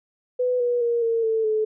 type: tone with pitch steps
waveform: sine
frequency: 498.6 / 484.7 / 471.2 / 458 / 445.2 / 432.8 Hz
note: B4 / B4 / A#4 / A#4 / A4 / A4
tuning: +16 / -32 / +19 / -31 / +20 / -29 cents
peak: -19 dBFS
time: 0.39-1.65 s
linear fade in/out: 10 ms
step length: 210 ms
effects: none